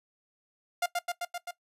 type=tone with echo; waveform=sawtooth; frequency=702 Hz; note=F5; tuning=9 cents sharp; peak=-22 dBFS; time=0.82-0.86 s; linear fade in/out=5 ms; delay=130 ms; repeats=5; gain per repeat=-2 dB; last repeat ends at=1.51 s; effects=noise-tail reverb RT60 0.1 s tail -17 dB re dry + resampled to 32000 Hz